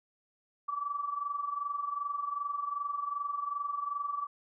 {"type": "tone with amplitude modulation", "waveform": "sine", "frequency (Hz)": 1154, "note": "D6", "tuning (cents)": -31, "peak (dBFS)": -29, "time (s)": [0.68, 4.27], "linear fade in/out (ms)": 10, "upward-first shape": "sine", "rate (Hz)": 22.6, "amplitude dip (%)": 70, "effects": []}